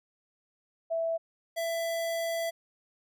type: tone pair in turn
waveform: sine / square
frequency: 659.3 / 665.8 Hz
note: E5 / E5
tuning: 0 / +17 cents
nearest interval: unison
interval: 17 cents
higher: second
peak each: -27 / -30 dBFS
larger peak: first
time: 0.9-1.18 / 1.56-2.51 s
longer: second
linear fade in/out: 20 ms
effects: none